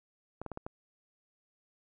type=clicks; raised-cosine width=1 ms; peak=-25 dBFS; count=5; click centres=0.416 / 0.463 / 0.517 / 0.574 / 0.665 s; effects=none